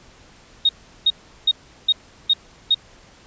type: tone bursts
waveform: sine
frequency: 3729 Hz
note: A#7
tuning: in tune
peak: -12 dBFS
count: 6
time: 0.65-2.746 s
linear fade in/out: 5 ms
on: 41 ms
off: 370 ms
effects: pink hiss -49 dBFS RMS until 3.26 s + resampled to 16000 Hz